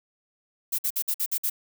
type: noise bursts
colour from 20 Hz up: violet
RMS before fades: -26 dBFS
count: 7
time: 0.72-1.5 s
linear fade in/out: 10 ms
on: 66 ms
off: 53 ms
effects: none